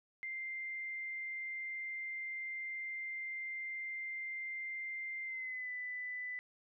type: tone with pitch glide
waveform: sine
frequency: 2093 to 1993.9 Hz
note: C7 to B6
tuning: 0 to +16 cents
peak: -39 dBFS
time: 0.23-6.39 s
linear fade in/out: 0 ms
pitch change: -84 cents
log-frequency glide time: 5.24-5.7 s
effects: none